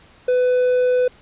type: tone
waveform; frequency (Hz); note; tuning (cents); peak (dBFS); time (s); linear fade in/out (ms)
triangle; 500; B4; +21; -12; 0.28-1.08; 5
effects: pink hiss -50 dBFS RMS until 1.21 s + resampled to 8000 Hz